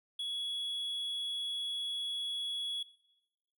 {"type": "tone", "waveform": "triangle", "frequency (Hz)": 3365, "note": "G#7", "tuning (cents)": 22, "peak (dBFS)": -33, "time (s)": [0.19, 2.83], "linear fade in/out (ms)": 5, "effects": ["noise-tail reverb RT60 1.0 s tail -19 dB re dry"]}